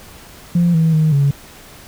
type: tone with pitch steps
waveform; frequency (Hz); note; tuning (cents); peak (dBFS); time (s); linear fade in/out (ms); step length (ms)
sine; 173 / 161.8 / 156.3 / 140.8; F3 / E3 / D#3 / C#3; -16 / -32 / +8 / +27; -9; 0.55-1.31; 5; 190
effects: tanh soft clip ceiling -7 dBFS + pink hiss -40 dBFS RMS until 1.87 s